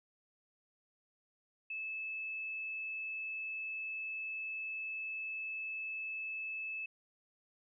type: tone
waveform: sine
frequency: 2610 Hz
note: E7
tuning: 18 cents flat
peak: -38 dBFS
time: 1.7-6.86 s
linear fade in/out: 5 ms
effects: none